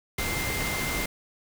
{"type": "tone in noise", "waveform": "sine", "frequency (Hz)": 2093, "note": "C7", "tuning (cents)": 0, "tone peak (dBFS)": -32, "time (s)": [0.18, 1.06], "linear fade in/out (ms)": 5, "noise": "pink", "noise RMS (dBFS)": -30, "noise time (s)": [0.18, 1.06], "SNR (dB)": -5, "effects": []}